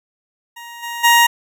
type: tone with level steps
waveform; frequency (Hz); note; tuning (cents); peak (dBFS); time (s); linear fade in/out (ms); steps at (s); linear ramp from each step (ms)
20% pulse; 942; A#5; +18; -28 / -20 / -4; 0.56-1.27; 10; 0.82 / 1.03; 20
effects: none